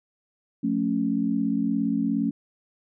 sine chord, F augmented, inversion none, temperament equal with one note detuned, 177.77 / 220 / 277.2 Hz, F3 / A3 / C#4, +31 / 0 / 0 cents, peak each -30 / -25 / -25 dBFS, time 0.63-2.31 s, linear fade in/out 10 ms, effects none

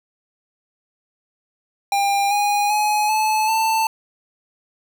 square tone with pitch steps, 800 / 821.1 / 842.7 / 864.9 / 887.7 Hz, G5 / G#5 / G#5 / A5 / A5, +35 / -20 / +25 / -30 / +15 cents, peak -17 dBFS, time 1.92-3.87 s, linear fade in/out 2 ms, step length 390 ms, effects none

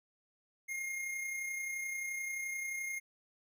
square tone with amplitude modulation, 2133 Hz, C7, 33 cents sharp, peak -36 dBFS, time 0.68-3 s, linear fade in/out 20 ms, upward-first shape sine, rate 31.5 Hz, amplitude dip 35%, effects none

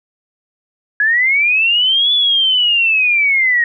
sine linear two-way sweep, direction up then down, 1661.2 to 3464 to 1859 Hz, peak -10 dBFS, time 1-3.64 s, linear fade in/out 2 ms, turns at 2.13 s, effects none

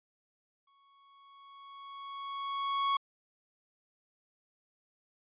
45% pulse tone with exponential growth, 1108.7 Hz, C#6, in tune, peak -26 dBFS, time 0.67-2.97 s, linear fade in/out 5 ms, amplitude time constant 500 ms, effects resampled to 8000 Hz

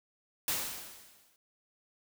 white noise with exponential decay, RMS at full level -30 dBFS, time 0.48-1.36 s, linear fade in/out 1 ms, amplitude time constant 190 ms, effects none

